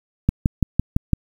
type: click train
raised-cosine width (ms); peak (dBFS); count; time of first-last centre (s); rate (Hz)
5; -3; 6; 0.29-1.133; 5.93
effects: 7-bit